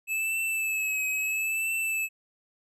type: tone with vibrato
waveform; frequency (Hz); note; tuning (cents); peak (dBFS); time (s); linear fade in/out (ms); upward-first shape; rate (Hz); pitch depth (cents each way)
square; 2604; E7; -22; -27; 0.07-2.09; 50; triangle; 0.75; 48
effects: none